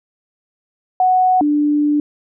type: tone pair in turn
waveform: sine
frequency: 740 / 295.1 Hz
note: F#5 / D4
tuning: 0 / +8 cents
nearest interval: octave + major third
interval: 1592 cents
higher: first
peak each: -10 / -12 dBFS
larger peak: first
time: 1-1.41 / 1.41-2 s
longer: second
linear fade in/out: 2 ms
effects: none